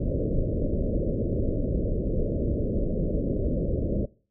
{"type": "low-pass noise", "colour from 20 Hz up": "pink", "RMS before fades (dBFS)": -26, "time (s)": [0, 4.06], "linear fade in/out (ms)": 10, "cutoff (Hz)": 600, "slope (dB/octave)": 96, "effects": ["noise-tail reverb RT60 0.4 s tail -21 dB re dry"]}